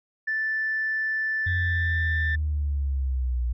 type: tone with pitch glide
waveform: sine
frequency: 1760 to 1777.4 Hz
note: A6 to A6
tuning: 0 to +17 cents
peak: -23 dBFS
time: 0.27-2.36 s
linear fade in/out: 10 ms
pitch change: +17 cents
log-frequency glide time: 1.57-1.94 s
type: linear sweep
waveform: sine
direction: down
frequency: 90.6 to 59 Hz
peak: -22 dBFS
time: 1.46-3.53 s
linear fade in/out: 10 ms
effects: tanh soft clip ceiling -18 dBFS